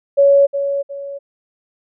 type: tone with echo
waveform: sine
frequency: 560 Hz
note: C#5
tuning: 18 cents sharp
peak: -7 dBFS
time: 0.17-0.47 s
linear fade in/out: 20 ms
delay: 360 ms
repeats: 2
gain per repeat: -9 dB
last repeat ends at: 1.19 s
effects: none